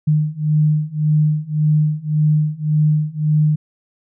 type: beating tone pair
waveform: sine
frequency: 151.5 / 153.3 Hz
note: D#3 / D#3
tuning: -46 / -25 cents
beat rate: 1.8 Hz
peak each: -17 / -16 dBFS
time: 0.07-3.56 s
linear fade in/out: 10 ms
effects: none